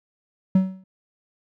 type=tone with exponential decay; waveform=triangle; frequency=188.6 Hz; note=F#3; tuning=33 cents sharp; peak=-9 dBFS; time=0.55-0.84 s; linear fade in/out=5 ms; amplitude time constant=63 ms; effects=none